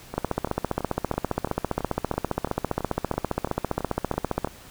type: two click trains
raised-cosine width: 1 ms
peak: -17 / -9 dBFS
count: 14 / 65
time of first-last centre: 0.14-4.473 / 0.18-4.447 s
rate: 3 / 15 Hz
effects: pink hiss -47 dBFS RMS until 4.7 s